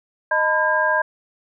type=tone cluster; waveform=sine; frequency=619 / 904 / 998 / 1614 Hz; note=D#5 / A5 / B5 / G#6; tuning=-9 / +47 / +18 / -50 cents; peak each=-22 / -26 / -22 / -19 dBFS; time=0.31-1.02 s; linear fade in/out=5 ms; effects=none